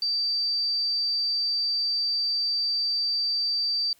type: tone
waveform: sine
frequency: 4653 Hz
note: D8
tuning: 17 cents flat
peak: -23 dBFS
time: 0.02-3.93 s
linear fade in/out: 2 ms
effects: white hiss -61 dBFS RMS until 3.99 s